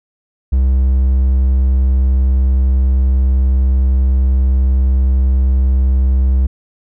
triangle tone, 65.2 Hz, C2, 5 cents flat, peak -7 dBFS, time 0.52-6.47 s, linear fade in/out 10 ms, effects none

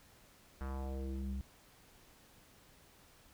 square tone with low-pass filter sweep, 66.8 Hz, C2, 36 cents sharp, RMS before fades -40 dBFS, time 0.61-1.41 s, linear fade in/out 0 ms, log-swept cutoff 1500 to 150 Hz, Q 2.3, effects pink hiss -63 dBFS RMS until 3.33 s

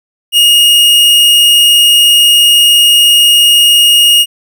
45% pulse tone, 2861 Hz, F7, 41 cents sharp, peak -3 dBFS, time 0.32-4.26 s, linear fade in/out 50 ms, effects none

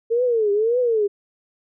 sine tone with vibrato, 450.2 Hz, A4, 40 cents sharp, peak -16 dBFS, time 0.1-1.08 s, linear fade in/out 20 ms, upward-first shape triangle, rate 1.8 Hz, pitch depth 210 cents each way, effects none

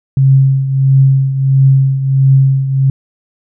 sine tone with tremolo, 134.9 Hz, C#3, 47 cents flat, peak -3 dBFS, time 0.17-2.9 s, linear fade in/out 2 ms, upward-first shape triangle, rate 1.5 Hz, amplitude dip 70%, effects none

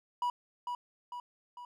triangle tone with echo, 975 Hz, B5, 23 cents flat, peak -27 dBFS, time 0.22-0.3 s, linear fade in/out 2 ms, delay 450 ms, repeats 3, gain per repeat -5 dB, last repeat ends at 1.65 s, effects none

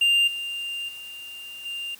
triangle tone with level steps, 2794 Hz, F7, in tune, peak -15 / -27 / -35 / -28 dBFS, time 0.01-1.95 s, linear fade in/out 5 ms, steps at 0.27 / 0.88 / 1.65 s, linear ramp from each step 10 ms, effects white hiss -50 dBFS RMS until 1.99 s

